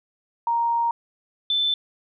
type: tone pair in turn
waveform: sine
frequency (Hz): 934 / 3526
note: A#5 / A7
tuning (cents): +3 / +3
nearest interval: octave + major seventh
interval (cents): 2300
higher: second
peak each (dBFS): -19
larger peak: neither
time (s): 0.47-0.91 / 1.5-1.74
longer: first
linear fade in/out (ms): 2
effects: none